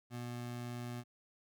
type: tone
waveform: 25% pulse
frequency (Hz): 121.2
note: B2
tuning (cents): -32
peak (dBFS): -37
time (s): 0.1-1.04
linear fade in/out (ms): 50
effects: none